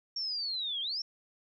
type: linear two-way sweep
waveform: sine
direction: down then up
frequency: 5550 to 3136 to 5550 Hz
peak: -32 dBFS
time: 0.16-1.02 s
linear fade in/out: 5 ms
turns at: 0.81 s
effects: none